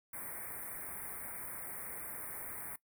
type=band-stop noise; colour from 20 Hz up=white; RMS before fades=-44 dBFS; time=0.13-2.76 s; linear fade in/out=5 ms; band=2300 to 8600 Hz; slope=96 dB/octave; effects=noise-tail reverb RT60 0.1 s tail -19 dB re dry